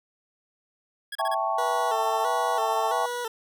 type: tone bursts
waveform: 25% pulse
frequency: 1661.2 Hz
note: G#6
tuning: in tune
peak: -28 dBFS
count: 4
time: 1.12-1.345 s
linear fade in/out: 5 ms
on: 33 ms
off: 31 ms
type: chord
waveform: sine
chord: A dominant seventh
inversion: second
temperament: equal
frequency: 659.3 / 784 / 880 / 1108.7 Hz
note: E5 / G5 / A5 / C#6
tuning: 0 / 0 / 0 / 0 cents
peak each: -29 dBFS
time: 1.19-3.06 s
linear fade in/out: 5 ms
type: tone with vibrato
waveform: 20% pulse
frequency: 466.2 Hz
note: A#4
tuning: in tune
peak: -24 dBFS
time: 1.58-3.28 s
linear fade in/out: 5 ms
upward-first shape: square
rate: 1.5 Hz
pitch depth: 73 cents each way
effects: none